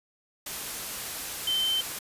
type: tone in noise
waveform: sine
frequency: 3094 Hz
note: G7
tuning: 23 cents flat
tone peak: -24 dBFS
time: 1.47-1.81 s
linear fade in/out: 5 ms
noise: white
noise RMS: -35 dBFS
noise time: 0.46-1.99 s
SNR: +8 dB
effects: resampled to 32000 Hz